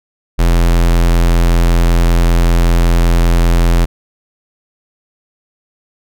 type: tone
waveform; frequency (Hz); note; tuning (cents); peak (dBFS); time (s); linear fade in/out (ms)
square; 42.61; F1; -42; -8; 0.38-3.86; 20
effects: none